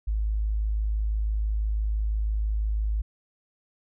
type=tone; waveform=sine; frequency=53 Hz; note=G#1; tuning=36 cents sharp; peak=-23 dBFS; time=0.07-3.02 s; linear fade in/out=10 ms; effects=none